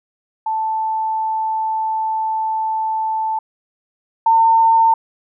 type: tone pair in turn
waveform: sine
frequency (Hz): 880 / 903.7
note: A5 / A5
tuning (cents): 0 / +46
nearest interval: unison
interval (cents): 46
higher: second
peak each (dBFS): -17 / -9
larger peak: second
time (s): 0.46-3.39 / 4.26-4.94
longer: first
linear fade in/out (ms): 5
effects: none